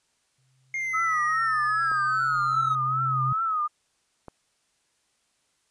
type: tone with exponential growth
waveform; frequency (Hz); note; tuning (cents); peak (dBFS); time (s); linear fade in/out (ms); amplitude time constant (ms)
sine; 130.81; C3; 0; -25; 0.38-3.33; 5; 640
type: linear sweep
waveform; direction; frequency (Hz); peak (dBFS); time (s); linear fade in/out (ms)
triangle; down; 2133 to 1251; -25; 0.74-2.75; 2
type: tone with vibrato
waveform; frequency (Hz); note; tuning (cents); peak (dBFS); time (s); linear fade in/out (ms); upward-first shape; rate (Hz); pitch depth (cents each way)
sine; 1273; D#6; +39; -23; 0.93-3.68; 20; triangle; 2.5; 110
type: clicks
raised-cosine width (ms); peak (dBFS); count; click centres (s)
1; -27 / -26; 2; 1.916 / 4.283
effects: white hiss -70 dBFS RMS until 5.7 s + resampled to 22050 Hz